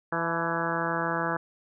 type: harmonic tone with a mistuned harmonic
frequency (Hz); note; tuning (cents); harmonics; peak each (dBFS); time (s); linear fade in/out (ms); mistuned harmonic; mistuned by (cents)
166.5; E3; +18; 1 / 2 / 3 / 4 / 5 / 6 / 7 / 8 / 9 / 10; -35 / -35 / -35 / -35 / -35 / -35 / -35 / -35 / -35 / -35; 0.12-1.37; 5; 5; +48
effects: none